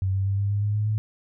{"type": "tone with pitch steps", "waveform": "sine", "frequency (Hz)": [95.2, 96.86, 98.56, 100.28, 102.03, 103.82, 105.63, 107.48], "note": ["F#2", "G2", "G2", "G2", "G#2", "G#2", "G#2", "A2"], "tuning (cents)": [50, -20, 10, 40, -30, 0, 30, -40], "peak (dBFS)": -21, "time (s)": [0.02, 0.98], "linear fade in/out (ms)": 0, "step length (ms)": 120, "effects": []}